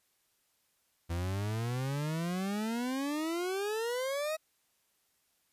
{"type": "exponential sweep", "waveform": "40% pulse", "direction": "up", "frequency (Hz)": [83, 642], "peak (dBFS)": -31, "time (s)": [1.09, 4.37], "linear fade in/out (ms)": 20, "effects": ["white hiss -74 dBFS RMS until 5.52 s", "resampled to 32000 Hz"]}